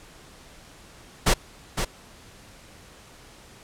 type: noise with echo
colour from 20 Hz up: pink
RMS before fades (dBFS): -18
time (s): 1.26-1.34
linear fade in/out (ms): 10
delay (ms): 510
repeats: 1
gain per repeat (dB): -7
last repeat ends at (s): 1.85
effects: pink hiss -49 dBFS RMS until 3.63 s + low-pass 10000 Hz 12 dB/octave